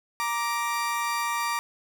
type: tone pair together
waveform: 30% pulse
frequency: 939 / 1174.5 Hz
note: A#5 / D6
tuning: +12 / 0 cents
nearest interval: major third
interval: 388 cents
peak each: -26 dBFS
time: 0.2-1.59 s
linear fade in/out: 0 ms
effects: none